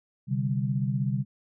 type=chord; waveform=sine; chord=C suspended second; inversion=none; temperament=equal; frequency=130.81 / 146.83 / 196 Hz; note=C3 / D3 / G3; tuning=0 / 0 / 0 cents; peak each=-27 / -30 / -30 dBFS; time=0.27-1.25 s; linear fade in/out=50 ms; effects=none